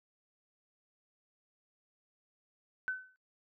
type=tone with exponential decay; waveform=sine; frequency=1515 Hz; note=F#6; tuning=40 cents sharp; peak=-29 dBFS; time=2.88-3.16 s; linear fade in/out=0 ms; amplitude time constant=59 ms; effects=noise-tail reverb RT60 0.3 s tail -25 dB re dry